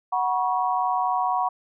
sine chord, F# suspended fourth, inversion none, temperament equal with one note detuned, 740 / 964.6 / 1108.7 Hz, F#5 / B5 / C#6, 0 / -41 / 0 cents, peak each -24 / -25 / -27 dBFS, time 0.12-1.49 s, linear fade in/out 10 ms, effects none

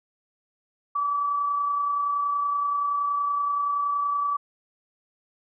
sine tone with amplitude modulation, 1151 Hz, D6, 35 cents flat, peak -21 dBFS, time 0.95-4.37 s, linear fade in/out 10 ms, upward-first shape sine, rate 30.6 Hz, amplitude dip 30%, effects none

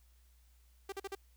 sawtooth tone bursts, 392 Hz, G4, in tune, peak -35 dBFS, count 4, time 0.89-1.151 s, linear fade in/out 5 ms, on 33 ms, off 43 ms, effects added 60 Hz sine -62 dBFS peak until 1.36 s + white hiss -73 dBFS RMS until 1.36 s

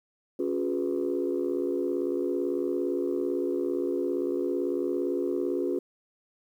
sine chord, C# dominant seventh, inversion none, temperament equal with one note detuned, 277.2 / 357.6 / 415.3 / 493.9 Hz, C#4 / E#4 / G#4 / B4, 0 / +41 / 0 / 0 cents, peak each -31 / -28 / -32 / -34 dBFS, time 0.39-5.79 s, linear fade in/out 5 ms, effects tanh soft clip ceiling -18 dBFS + 10-bit

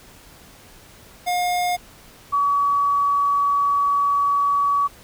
square / sine tone pair in turn, 714 / 1135.6 Hz, F5 / C#6, +38 / +41 cents, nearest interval minor sixth, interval 803 cents, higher second, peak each -20 / -16 dBFS, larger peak second, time 1.26-1.77 / 2.32-4.88 s, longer second, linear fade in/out 20 ms, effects pink hiss -47 dBFS RMS until 5.03 s

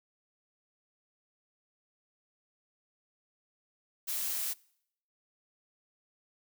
blue noise, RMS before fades -34 dBFS, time 4.07-4.54 s, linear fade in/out 20 ms, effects noise-tail reverb RT60 0.7 s tail -24 dB re dry

